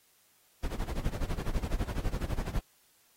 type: noise with tremolo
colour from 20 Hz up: brown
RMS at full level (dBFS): -29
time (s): 0.63-2.6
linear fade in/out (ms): 10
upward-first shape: sine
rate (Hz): 12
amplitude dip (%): 85
effects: white hiss -66 dBFS RMS until 3.16 s + AAC 48 kbps